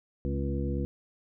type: harmonic tone with a mistuned harmonic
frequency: 69.3 Hz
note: C#2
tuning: in tune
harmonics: 1 / 2 / 3 / 4 / 5 / 7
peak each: -31 / -34 / -36 / -37 / -38 / -39 dBFS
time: 0.25-0.85 s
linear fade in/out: 0 ms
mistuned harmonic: 4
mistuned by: -36 cents
effects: none